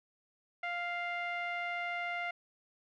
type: tone with low-pass filter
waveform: sawtooth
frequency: 698.5 Hz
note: F5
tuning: in tune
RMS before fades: -37 dBFS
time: 0.63-2.31 s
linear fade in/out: 5 ms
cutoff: 2200 Hz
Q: 3.7
effects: none